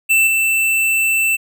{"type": "tone with level steps", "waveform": "square", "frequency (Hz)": 2665, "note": "E7", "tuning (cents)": 18, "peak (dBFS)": [-11, -14], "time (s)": [0.09, 1.37], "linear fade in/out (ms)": 20, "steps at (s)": 0.27, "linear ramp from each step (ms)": 2, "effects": []}